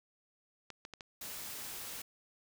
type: clicks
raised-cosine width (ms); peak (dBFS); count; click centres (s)
0.2; -28; 4; 0.703 / 0.851 / 0.937 / 1.008
type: noise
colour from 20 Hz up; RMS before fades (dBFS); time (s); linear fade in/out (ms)
white; -44; 1.21-2.02; 5
effects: none